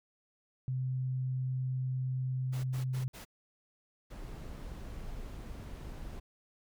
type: tone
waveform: sine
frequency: 129.2 Hz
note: C3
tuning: 21 cents flat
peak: -31 dBFS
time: 0.68-3.08 s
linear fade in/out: 0 ms
type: noise bursts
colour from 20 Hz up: pink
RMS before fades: -48 dBFS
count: 4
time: 2.52-3.252 s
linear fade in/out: 20 ms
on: 120 ms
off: 84 ms
type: noise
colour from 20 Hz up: brown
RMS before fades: -43 dBFS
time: 4.1-6.2 s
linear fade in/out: 10 ms
effects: none